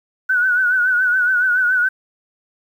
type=tone with vibrato; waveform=sine; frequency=1485 Hz; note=F#6; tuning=6 cents sharp; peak=-13 dBFS; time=0.29-1.89 s; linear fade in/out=10 ms; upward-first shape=triangle; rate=7.1 Hz; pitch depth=76 cents each way; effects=8-bit